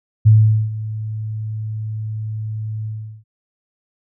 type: tone with ADSR envelope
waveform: sine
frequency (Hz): 108.7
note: A2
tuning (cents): -21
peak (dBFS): -5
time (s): 0.25-3.24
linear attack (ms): 19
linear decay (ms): 430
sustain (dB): -17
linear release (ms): 380
effects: none